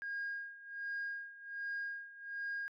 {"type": "tone with tremolo", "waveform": "sine", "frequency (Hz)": 1626, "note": "G#6", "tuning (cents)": -37, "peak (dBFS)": -35, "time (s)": [0.02, 2.68], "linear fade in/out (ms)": 0, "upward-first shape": "sine", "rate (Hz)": 1.3, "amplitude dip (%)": 85, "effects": ["tanh soft clip ceiling -34 dBFS"]}